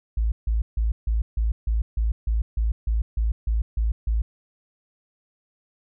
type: tone bursts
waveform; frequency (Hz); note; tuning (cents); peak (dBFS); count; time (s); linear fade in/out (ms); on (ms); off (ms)
sine; 55; A1; 0; -19; 14; 0.17-4.22; 5; 150; 150
effects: none